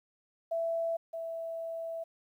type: tone pair in turn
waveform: sine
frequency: 664 / 659.8 Hz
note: E5 / E5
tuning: +12 / +1 cents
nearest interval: unison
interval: 11 cents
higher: first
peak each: -29 / -35 dBFS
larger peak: first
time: 0.51-0.97 / 1.13-2.04 s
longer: second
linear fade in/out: 10 ms
effects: 11-bit